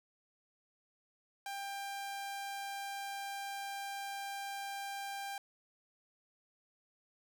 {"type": "tone", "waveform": "sawtooth", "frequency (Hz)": 794, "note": "G5", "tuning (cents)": 22, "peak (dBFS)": -36, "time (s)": [1.46, 5.38], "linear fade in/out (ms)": 2, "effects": []}